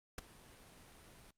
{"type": "noise with ADSR envelope", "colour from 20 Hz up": "pink", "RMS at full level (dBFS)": -40, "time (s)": [0.18, 1.31], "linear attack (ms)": 4, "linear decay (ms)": 11, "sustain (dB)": -19, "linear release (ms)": 6, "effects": ["low-pass 12000 Hz 12 dB/octave", "Opus 48 kbps"]}